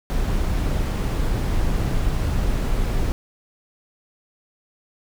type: noise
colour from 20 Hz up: brown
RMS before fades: -21 dBFS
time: 0.1-3.12 s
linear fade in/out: 0 ms
effects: none